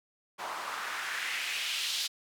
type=noise with band-pass filter sweep; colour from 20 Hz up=white; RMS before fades=-35 dBFS; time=0.38-2.08 s; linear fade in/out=20 ms; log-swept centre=880 to 4100 Hz; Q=2.1; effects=none